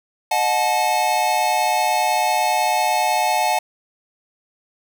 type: tone cluster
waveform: square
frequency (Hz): 618 / 728 / 864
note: D#5 / F#5 / A5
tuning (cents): -12 / -28 / -32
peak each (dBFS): -27 / -21 / -20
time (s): 0.31-3.59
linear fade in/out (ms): 5
effects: none